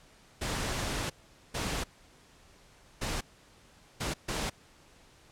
pink noise bursts at uneven times, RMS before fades -33 dBFS, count 5, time 0.41-1.1 / 1.54-1.84 / 3.01-3.21 / 4-4.14 / 4.28-4.5 s, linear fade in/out 10 ms, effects pink hiss -59 dBFS RMS until 5.31 s + low-pass 9000 Hz 12 dB/octave

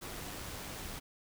pink noise with amplitude modulation, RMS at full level -42 dBFS, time 0.01-1 s, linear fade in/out 20 ms, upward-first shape sine, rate 99.4 Hz, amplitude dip 30%, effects none

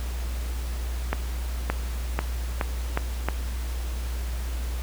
accelerating click train, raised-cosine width 0.5 ms, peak -9 dBFS, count 6, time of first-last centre 1.13-3.286 s, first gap 570 ms, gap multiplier 0.86, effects added 60 Hz sine -27 dBFS peak until 4.82 s + pink hiss -41 dBFS RMS until 4.82 s

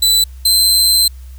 sawtooth tone pair in turn, 3992 / 4097 Hz, B7 / C8, +18 / -37 cents, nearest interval unison, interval 45 cents, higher second, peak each -6 dBFS, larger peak neither, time 0.02-0.24 / 0.45-1.08 s, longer second, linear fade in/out 5 ms, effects added 64 Hz sine -30 dBFS peak until 1.38 s + white hiss -50 dBFS RMS until 1.38 s

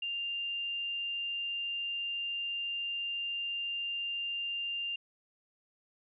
sine tone, 2794 Hz, F7, in tune, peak -33 dBFS, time 0.02-4.96 s, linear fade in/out 5 ms, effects none

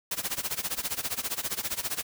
white noise with tremolo, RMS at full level -29 dBFS, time 0.11-2.03 s, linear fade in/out 5 ms, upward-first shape sine, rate 15 Hz, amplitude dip 90%, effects none

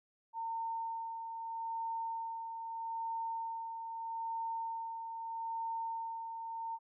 sine tone with tremolo, 910 Hz, A#5, 42 cents flat, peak -35 dBFS, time 0.33-6.79 s, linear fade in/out 50 ms, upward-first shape sine, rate 0.79 Hz, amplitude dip 45%, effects none

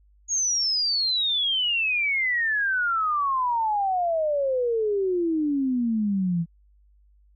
sine exponential sweep, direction down, 6690 to 163.2 Hz, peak -21 dBFS, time 0.28-6.46 s, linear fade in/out 50 ms, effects added 50 Hz sine -55 dBFS peak until 7.35 s

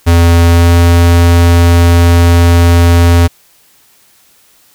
square tone with pitch glide, 85 to 85.74 Hz, F2 to F2, -46 to -31 cents, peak -4 dBFS, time 0.06-3.28 s, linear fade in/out 20 ms, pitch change +15 cents, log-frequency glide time 0.47-0.74 s, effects white hiss -47 dBFS RMS until 4.74 s

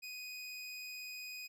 25% pulse tone, 2494 Hz, D#7, 3 cents sharp, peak -40 dBFS, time 0.02-1.48 s, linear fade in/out 20 ms, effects none

